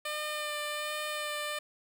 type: tone with vibrato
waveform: 10% pulse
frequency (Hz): 600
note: D5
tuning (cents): +37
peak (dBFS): -25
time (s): 0.05-1.59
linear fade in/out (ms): 5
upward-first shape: sine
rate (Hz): 1.3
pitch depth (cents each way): 14
effects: none